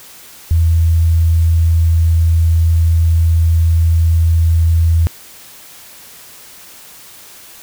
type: tone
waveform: sine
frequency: 82.5 Hz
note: E2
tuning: 2 cents sharp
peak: -8 dBFS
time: 0.51-5.07 s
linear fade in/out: 0 ms
effects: white hiss -38 dBFS RMS until 7.62 s